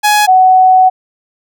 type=tone pair in turn; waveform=sawtooth / sine; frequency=838 / 746.6 Hz; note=G#5 / F#5; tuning=+15 / +15 cents; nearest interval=major second; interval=200 cents; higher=first; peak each=-3 dBFS; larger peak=neither; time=0.03-0.27 / 0.27-0.9 s; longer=second; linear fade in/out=20 ms; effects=none